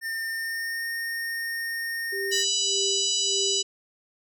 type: tone with pitch glide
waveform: square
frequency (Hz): 1808 to 1838.5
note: A6 to A#6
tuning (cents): +47 to -24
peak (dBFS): -29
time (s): 0.01-2.45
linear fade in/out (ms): 50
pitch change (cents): +29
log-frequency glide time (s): 0.28-0.87
type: tone with tremolo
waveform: sine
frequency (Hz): 393.5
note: G4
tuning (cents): +7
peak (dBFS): -29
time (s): 2.12-3.63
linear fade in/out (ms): 10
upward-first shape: sine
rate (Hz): 1.7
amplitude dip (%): 90
type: harmonic tone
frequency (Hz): 986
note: B5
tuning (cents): -3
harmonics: 3 / 4 / 5 / 6 / 7 / 8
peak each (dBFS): -28 / -29 / -30 / -31 / -31 / -32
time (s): 2.31-3.63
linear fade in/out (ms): 20
effects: none